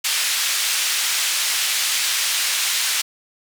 pink band-pass noise, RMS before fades -21 dBFS, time 0.04-3.02 s, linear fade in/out 10 ms, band 2400 to 11000 Hz, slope 12 dB/octave, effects none

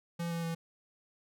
square tone with pitch steps, 170 / 167.95 / 165.93 Hz, F3 / E3 / E3, -46 / +33 / +12 cents, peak -34 dBFS, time 0.19-0.55 s, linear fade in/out 10 ms, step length 120 ms, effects none

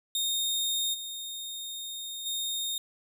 sawtooth tone with level steps, 3686 Hz, A#7, 20 cents flat, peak -24 / -33 / -27 dBFS, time 0.15-2.78 s, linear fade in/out 2 ms, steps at 0.93 / 2.25 s, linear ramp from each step 20 ms, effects none

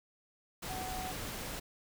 sine tone in noise, 745 Hz, F#5, 12 cents sharp, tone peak -40 dBFS, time 0.69-1.12 s, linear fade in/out 10 ms, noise pink, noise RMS -41 dBFS, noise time 0.62-1.6 s, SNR -2 dB, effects none

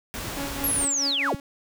pink noise, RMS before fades -33 dBFS, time 0.14-0.85 s, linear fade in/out 0 ms
sawtooth tone with tremolo, 279.5 Hz, C#4, 14 cents sharp, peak -25 dBFS, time 0.37-1.4 s, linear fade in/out 2 ms, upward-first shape triangle, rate 4.7 Hz, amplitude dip 75%
sine linear sweep, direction down, 11840 to 53 Hz, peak -22 dBFS, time 0.64-1.35 s, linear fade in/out 0 ms
effects none

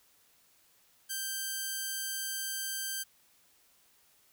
5% pulse tone, 1568 Hz, G6, in tune, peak -23 dBFS, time 1.09-3.04 s, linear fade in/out 20 ms, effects white hiss -66 dBFS RMS until 4.32 s

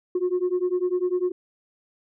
sine beating tone pair, 356.6 / 366.6 Hz, F4 / F#4, +36 / -16 cents, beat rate 10 Hz, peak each -23 dBFS, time 0.15-1.32 s, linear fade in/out 5 ms, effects tanh soft clip ceiling -17 dBFS

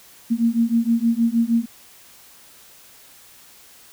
sine beating tone pair, 228.3 / 234.7 Hz, A#3 / A#3, -36 / +12 cents, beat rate 6.4 Hz, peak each -19 dBFS, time 0.3-1.66 s, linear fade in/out 20 ms, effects white hiss -48 dBFS RMS until 3.92 s

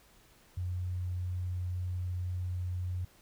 sine tone, 90.2 Hz, F#2, 44 cents flat, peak -32 dBFS, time 0.57-3.05 s, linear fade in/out 5 ms, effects pink hiss -62 dBFS RMS until 3.21 s

